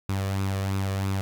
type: tone with flanger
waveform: sawtooth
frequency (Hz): 97.2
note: G2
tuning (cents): -14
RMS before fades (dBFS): -27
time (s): 0.09-1.21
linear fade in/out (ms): 0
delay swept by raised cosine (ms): 0.79 to 1.74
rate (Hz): 3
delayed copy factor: +0.5
effects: none